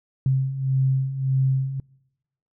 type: beating tone pair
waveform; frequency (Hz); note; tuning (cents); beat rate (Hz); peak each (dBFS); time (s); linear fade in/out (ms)
sine; 131.8 / 133.5; C3 / C3; +13 / +35; 1.7; -25 / -20; 0.26-1.8; 2
effects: noise-tail reverb RT60 1.0 s tail -26 dB re dry

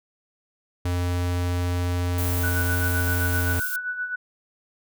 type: tone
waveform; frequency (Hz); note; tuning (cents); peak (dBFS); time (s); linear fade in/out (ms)
square; 88.6; F2; +25; -23; 0.85-3.6; 5
type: noise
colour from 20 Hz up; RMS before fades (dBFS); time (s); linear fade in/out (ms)
violet; -31; 2.18-3.76; 2
type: tone with tremolo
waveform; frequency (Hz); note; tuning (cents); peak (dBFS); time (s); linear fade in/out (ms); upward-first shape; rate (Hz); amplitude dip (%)
sine; 1483; F#6; +4; -24; 2.43-4.16; 10; sine; 7.7; 60
effects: none

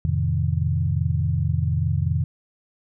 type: chord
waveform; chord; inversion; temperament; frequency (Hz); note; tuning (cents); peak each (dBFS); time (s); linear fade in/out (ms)
sine; F dominant seventh; none; equal; 87.31 / 110 / 130.81 / 155.56; F2 / A2 / C3 / Eb3; 0 / 0 / 0 / 0; -23 / -27 / -25 / -25; 0.05-2.24; 0
effects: none

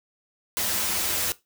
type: noise with comb filter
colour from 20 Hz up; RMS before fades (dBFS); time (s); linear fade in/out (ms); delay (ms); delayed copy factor
white; -26; 0.57-1.32; 0; 7.3; -0.65
effects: noise-tail reverb RT60 0.2 s tail -18 dB re dry

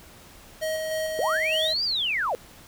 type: tone with tremolo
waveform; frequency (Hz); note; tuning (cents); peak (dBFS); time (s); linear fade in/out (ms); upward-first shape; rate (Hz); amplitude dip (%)
square; 631; D#5; +24; -26; 0.61-1.74; 20; square; 3.3; 25
type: linear two-way sweep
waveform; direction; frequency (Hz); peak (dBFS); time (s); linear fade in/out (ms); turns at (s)
sine; up then down; 434.8 to 4901 to 434.8; -23; 1.19-2.35; 0; 1.84
effects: pink hiss -49 dBFS RMS until 2.67 s

